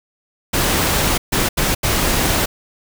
pink noise bursts at uneven times, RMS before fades -17 dBFS, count 4, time 0.53-1.18 / 1.32-1.49 / 1.57-1.75 / 1.83-2.46 s, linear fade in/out 10 ms, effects none

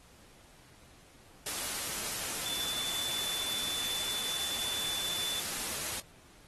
sine tone in noise, 3508 Hz, A7, 6 cents flat, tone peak -35 dBFS, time 2.46-5.4 s, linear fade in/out 2 ms, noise white, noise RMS -36 dBFS, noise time 1.46-6 s, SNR -2 dB, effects pink hiss -59 dBFS RMS until 6.47 s + AAC 32 kbps

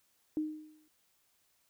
sine tone with exponential decay, 308.1 Hz, D#4, 17 cents flat, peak -28 dBFS, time 0.37-0.88 s, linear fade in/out 1 ms, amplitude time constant 110 ms, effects white hiss -73 dBFS RMS until 1.69 s

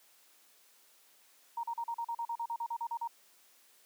sine tone bursts, 932.3 Hz, A#5, in tune, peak -33 dBFS, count 15, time 1.57-3.076 s, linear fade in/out 5 ms, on 64 ms, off 39 ms, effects white hiss -64 dBFS RMS until 3.85 s + high-pass 300 Hz 12 dB/octave

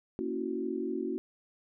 sine chord, F# dominant seventh, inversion first, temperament equal, 233.1 / 277.2 / 329.6 / 370 Hz, A#3 / C#4 / E4 / F#4, 0 / 0 / 0 / 0 cents, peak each -38 / -37 / -37 / -35 dBFS, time 0.19-1.18 s, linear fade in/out 0 ms, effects none

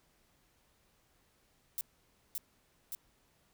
violet noise with echo, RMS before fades -36 dBFS, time 1.78-1.81 s, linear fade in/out 0 ms, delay 570 ms, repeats 2, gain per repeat -2 dB, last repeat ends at 2.95 s, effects pink hiss -71 dBFS RMS until 3.53 s

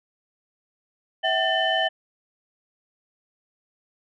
sine tone cluster, 652 / 758 / 1788 / 3035 Hz, E5 / F#5 / A6 / F#7, -19 / +42 / +27 / +43 cents, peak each -25 dBFS, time 1.23-1.89 s, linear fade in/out 20 ms, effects tanh soft clip ceiling -10 dBFS

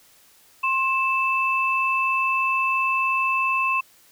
sine tone pair together, 1061.1 / 2637 Hz, C6 / E7, +24 / 0 cents, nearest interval octave + major third, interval 1576 cents, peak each -22 / -22 dBFS, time 0.63-3.81 s, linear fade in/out 10 ms, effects white hiss -55 dBFS RMS until 4.11 s

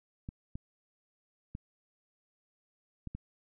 clicks, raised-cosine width 5 ms, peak -27 dBFS, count 5, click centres 0.289 / 0.555 / 1.551 / 3.073 / 3.15 s, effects none

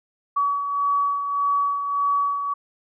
sine beating tone pair, 1135 / 1136.7 Hz, C#6 / C#6, +41 / +43 cents, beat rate 1.7 Hz, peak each -20 / -29 dBFS, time 0.36-2.54 s, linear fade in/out 10 ms, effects none

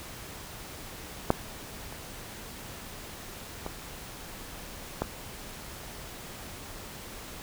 clicks, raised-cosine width 1 ms, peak -6 / -28 / -19 / -13 dBFS, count 4, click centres 1.304 / 1.925 / 3.664 / 5.02 s, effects pink hiss -43 dBFS RMS until 7.42 s

